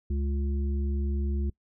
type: harmonic tone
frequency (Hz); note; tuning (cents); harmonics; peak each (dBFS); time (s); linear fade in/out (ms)
70; C#2; +18; 1 / 3 / 5; -26 / -36 / -40; 0.1-1.5; 5
effects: noise-tail reverb RT60 0.1 s tail -23 dB re dry